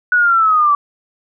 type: linear sweep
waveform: sine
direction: down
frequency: 1480 to 1145 Hz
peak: -9 dBFS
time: 0.12-0.75 s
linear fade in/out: 2 ms
effects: none